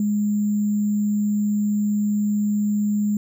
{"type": "tone with sample-and-hold", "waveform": "sine", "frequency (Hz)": 207.7, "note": "G#3", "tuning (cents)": 0, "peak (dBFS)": -18, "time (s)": [0, 3.17], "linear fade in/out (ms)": 2, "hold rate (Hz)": 7350, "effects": []}